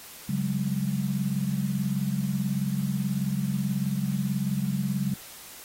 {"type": "chord", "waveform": "sine", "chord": "C# suspended fourth", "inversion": "none", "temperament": "equal with one note detuned", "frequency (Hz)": [138.59, 185, 203.4], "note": ["C#3", "F#3", "G#3"], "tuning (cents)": [0, 0, -36], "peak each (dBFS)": -29, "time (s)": [0.29, 5.14], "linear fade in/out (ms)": 5, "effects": ["white hiss -45 dBFS RMS until 5.64 s", "AAC 48 kbps"]}